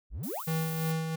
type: exponential sweep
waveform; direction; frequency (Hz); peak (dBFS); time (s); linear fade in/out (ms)
triangle; up; 39.37 to 1601; -32; 0.1-0.44; 50
type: noise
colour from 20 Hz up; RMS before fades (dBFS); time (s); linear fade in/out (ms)
violet; -41; 0.23-0.92; 5
type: tone with tremolo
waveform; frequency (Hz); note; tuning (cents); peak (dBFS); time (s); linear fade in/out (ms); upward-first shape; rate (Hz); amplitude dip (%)
square; 161; E3; -41; -28; 0.47-1.16; 10; sine; 2.9; 40
effects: none